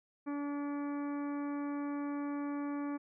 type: harmonic tone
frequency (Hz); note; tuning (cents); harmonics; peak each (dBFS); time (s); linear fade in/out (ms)
287.5; D4; -37; 1 / 2 / 3 / 4 / 5 / 6 / 7 / 8; -35 / -48 / -49 / -48 / -56 / -57 / -62 / -58; 0.26-2.98; 20
effects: none